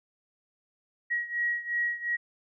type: beating tone pair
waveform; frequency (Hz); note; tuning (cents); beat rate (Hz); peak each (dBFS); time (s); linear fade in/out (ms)
sine; 1903 / 1905.8; A#6 / A#6; +35 / +38; 2.8; -29 / -32; 1.1-2.17; 20
effects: none